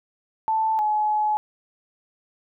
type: tone pair in turn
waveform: sine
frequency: 881 / 849.4 Hz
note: A5 / G#5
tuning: +2 / +39 cents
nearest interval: minor second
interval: 63 cents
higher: first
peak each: -19 dBFS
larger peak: neither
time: 0.48-0.79 / 0.79-1.37 s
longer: second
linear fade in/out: 0 ms
effects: none